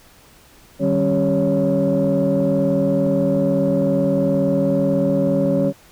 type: tone cluster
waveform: sine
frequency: 152.2 / 194.4 / 274.9 / 391.4 / 558 Hz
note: D#3 / G3 / C#4 / G4 / C#5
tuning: -38 / -14 / -14 / -3 / +11 cents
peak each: -22 / -20 / -19 / -27 / -18 dBFS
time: 0.79-5.73 s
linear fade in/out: 50 ms
effects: tanh soft clip ceiling -9 dBFS + pink hiss -49 dBFS RMS until 5.91 s